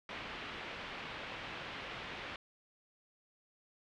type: low-pass noise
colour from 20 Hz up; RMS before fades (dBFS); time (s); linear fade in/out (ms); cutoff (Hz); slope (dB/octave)
white; -45; 0.09-2.36; 2; 3100; 24
effects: none